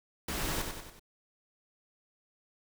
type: noise with echo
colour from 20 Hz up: pink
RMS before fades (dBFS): -35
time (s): 0.28-0.62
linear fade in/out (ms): 5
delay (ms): 94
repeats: 4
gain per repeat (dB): -5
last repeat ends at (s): 0.996
effects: none